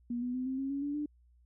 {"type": "tone with pitch steps", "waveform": "sine", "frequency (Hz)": [240, 247.3, 254.9, 262.6, 270.6, 278.9, 287.4, 296.2], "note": ["B3", "B3", "C4", "C4", "C#4", "C#4", "D4", "D4"], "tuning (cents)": [-49, 3, -45, 6, -42, 11, -37, 15], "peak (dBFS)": -32, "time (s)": [0.1, 1.06], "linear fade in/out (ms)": 5, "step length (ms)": 120, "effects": ["added 60 Hz sine -61 dBFS peak until 1.45 s"]}